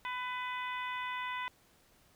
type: harmonic tone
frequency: 500 Hz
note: B4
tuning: 21 cents sharp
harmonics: 2 / 3 / 4 / 5 / 6 / 7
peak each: -38 / -45 / -41 / -46 / -51 / -50 dBFS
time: 0.05-1.48 s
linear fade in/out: 0 ms
effects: pink hiss -66 dBFS RMS until 2.15 s